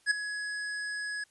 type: tone with ADSR envelope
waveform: square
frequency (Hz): 1679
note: G#6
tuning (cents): +18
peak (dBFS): -21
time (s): 0.06-1.24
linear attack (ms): 49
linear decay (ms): 8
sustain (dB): -13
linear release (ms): 6
effects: white hiss -66 dBFS RMS until 1.3 s + resampled to 24000 Hz